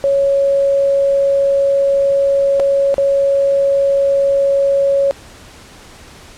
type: tone with dropouts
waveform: sine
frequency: 554.4 Hz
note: C#5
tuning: in tune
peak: -10 dBFS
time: 0.04-5.11 s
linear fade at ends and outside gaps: 0 ms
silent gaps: 2.597-2.6 / 2.942-2.981 s
effects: pink hiss -39 dBFS RMS until 6.37 s + low-pass 9000 Hz 12 dB/octave